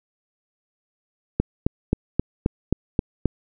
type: click train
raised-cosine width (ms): 3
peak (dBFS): -5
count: 8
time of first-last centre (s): 1.4-3.257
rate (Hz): 3.77
effects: none